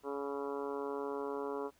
harmonic tone with a mistuned harmonic, 140.7 Hz, C#3, 26 cents sharp, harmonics 2 / 3 / 4 / 5 / 6 / 7 / 8 / 9 / 10, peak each -44 / -38 / -46 / -51 / -49 / -46 / -49 / -54 / -53 dBFS, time 0.03-1.71 s, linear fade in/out 50 ms, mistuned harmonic 10, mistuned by -43 cents, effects pink hiss -69 dBFS RMS until 1.79 s

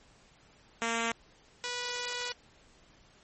5% pulse tone pair in turn, 230 / 489.2 Hz, A#3 / B4, -23 / -16 cents, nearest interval octave + minor second, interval 1307 cents, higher second, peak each -18 / -22 dBFS, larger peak first, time 0.82-1.12 / 1.64-2.32 s, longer second, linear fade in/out 0 ms, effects pink hiss -61 dBFS RMS until 3.23 s + MP3 32 kbps

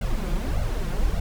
brown noise with flanger, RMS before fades -24 dBFS, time 0.01-1.2 s, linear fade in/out 5 ms, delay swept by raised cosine 1.4 to 5.8 ms, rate 1.7 Hz, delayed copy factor +0.9, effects none

